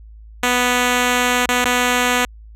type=tone with dropouts; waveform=5% pulse; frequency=246.9 Hz; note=B3; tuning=in tune; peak=-3 dBFS; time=0.43-2.25 s; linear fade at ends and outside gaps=2 ms; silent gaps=1.459-1.488 / 1.643-1.654 s; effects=added 54 Hz sine -37 dBFS peak until 2.55 s + low-pass 12000 Hz 12 dB/octave